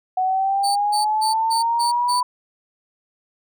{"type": "linear sweep", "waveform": "sine", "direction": "up", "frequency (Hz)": [740, 994], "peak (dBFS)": -17, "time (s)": [0.17, 2.23], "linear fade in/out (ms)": 5}
{"type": "tone bursts", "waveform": "30% pulse", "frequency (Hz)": 4533, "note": "C#8", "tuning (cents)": 38, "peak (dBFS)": -20, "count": 6, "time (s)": [0.63, 2.21], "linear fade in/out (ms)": 20, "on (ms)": 130, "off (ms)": 160}
{"effects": []}